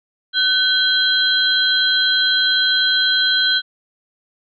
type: tone cluster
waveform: sine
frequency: 1515 / 3235 / 4046 Hz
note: F#6 / G#7 / B7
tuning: +40 / -46 / +41 cents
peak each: -18 dBFS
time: 0.33-3.62 s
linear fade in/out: 50 ms
effects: none